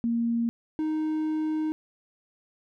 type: tone pair in turn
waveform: sine / triangle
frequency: 233.1 / 311.2 Hz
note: A#3 / D#4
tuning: 0 / 0 cents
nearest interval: perfect fourth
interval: 500 cents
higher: second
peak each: -23 dBFS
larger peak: neither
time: 0.04-0.49 / 0.79-1.72 s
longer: second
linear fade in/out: 0 ms
effects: none